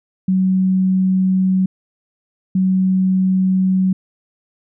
sine tone pair in turn, 187.6 / 187.6 Hz, F#3 / F#3, +24 / +24 cents, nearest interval unison, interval 0 cents, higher neither, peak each -12 dBFS, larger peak neither, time 0.28-1.66 / 2.55-3.93 s, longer neither, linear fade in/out 5 ms, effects none

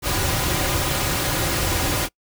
pink noise with comb filter, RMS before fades -22 dBFS, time 0.02-2.09 s, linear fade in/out 50 ms, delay 4.5 ms, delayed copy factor -0.55, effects noise-tail reverb RT60 0.1 s tail -25 dB re dry

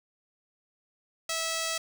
5% pulse tone, 652 Hz, E5, 19 cents flat, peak -18 dBFS, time 1.29-1.78 s, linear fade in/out 5 ms, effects 8-bit

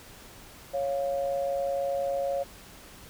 sine tone pair together, 554.4 / 698.5 Hz, C#5 / F5, 0 / 0 cents, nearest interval major third, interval 400 cents, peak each -27 / -33 dBFS, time 0.73-2.44 s, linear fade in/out 20 ms, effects pink hiss -49 dBFS RMS until 3.09 s

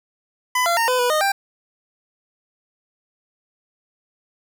25% pulse tone with pitch steps, 1002 / 685 / 919 / 504 / 490.5 / 616 / 790 Hz, B5 / F5 / A#5 / B4 / B4 / D#5 / G5, +25 / -34 / -25 / +35 / -12 / -17 / +13 cents, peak -13 dBFS, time 0.55-1.32 s, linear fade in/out 5 ms, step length 110 ms, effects none

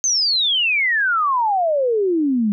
sine exponential sweep, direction down, 6410 to 200 Hz, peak -15 dBFS, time 0.04-2.52 s, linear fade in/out 0 ms, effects none

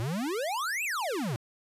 square exponential two-way sweep, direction up then down, 107.2 to 2745 to 107.2 Hz, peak -30 dBFS, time 0-1.36 s, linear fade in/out 0 ms, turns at 0.84 s, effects resampled to 32000 Hz

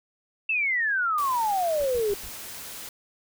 sine exponential sweep, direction down, 2700 to 392 Hz, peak -22 dBFS, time 0.49-2.14 s, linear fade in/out 5 ms
white noise, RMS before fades -39 dBFS, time 1.18-2.89 s, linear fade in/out 2 ms
brown noise bursts, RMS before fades -42 dBFS, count 4, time 1.8-2.29 s, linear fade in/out 0 ms, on 55 ms, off 90 ms
effects none

